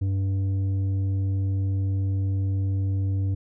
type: tone with tanh clipping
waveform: triangle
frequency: 96.9 Hz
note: G2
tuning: 20 cents flat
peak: -23 dBFS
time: 0.01-3.35 s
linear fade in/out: 10 ms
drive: 11 dB
effects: none